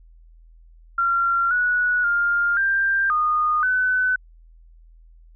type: tone with pitch steps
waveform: sine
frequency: 1376 / 1468 / 1404 / 1584 / 1228 / 1507 Hz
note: F6 / F#6 / F6 / G6 / D#6 / F#6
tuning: -26 / -14 / +9 / +18 / -23 / +31 cents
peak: -17 dBFS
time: 0.98-4.16 s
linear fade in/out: 5 ms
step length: 530 ms
effects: added 41 Hz sine -46 dBFS peak until 5.35 s